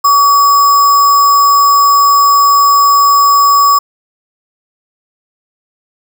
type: tone with sample-and-hold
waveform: sine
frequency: 1138 Hz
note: C#6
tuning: 45 cents sharp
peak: -4 dBFS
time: 0.04-3.79 s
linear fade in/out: 10 ms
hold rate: 6300 Hz
effects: none